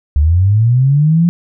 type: linear sweep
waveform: sine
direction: up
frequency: 69.3 to 174.61 Hz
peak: -7 dBFS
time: 0.16-1.29 s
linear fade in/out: 0 ms
effects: none